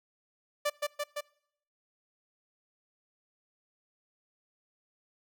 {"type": "tone with echo", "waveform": "sawtooth", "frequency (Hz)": 587.3, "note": "D5", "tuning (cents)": 0, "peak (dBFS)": -23, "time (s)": [0.65, 0.7], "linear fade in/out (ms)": 10, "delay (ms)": 170, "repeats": 3, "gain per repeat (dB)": -2, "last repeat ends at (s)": 1.21, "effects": ["noise-tail reverb RT60 0.7 s tail -24 dB re dry"]}